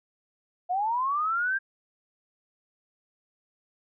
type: linear sweep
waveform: sine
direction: up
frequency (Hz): 698.5 to 1608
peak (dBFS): -24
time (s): 0.69-1.59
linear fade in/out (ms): 20
effects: none